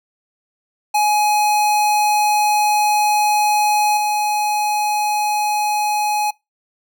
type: tone with level steps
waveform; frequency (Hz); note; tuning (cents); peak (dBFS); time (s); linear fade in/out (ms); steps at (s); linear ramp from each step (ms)
square; 840; G#5; +19; -14 / -17; 0.94-6.31; 10; 3.97; 2
effects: noise-tail reverb RT60 0.2 s tail -23 dB re dry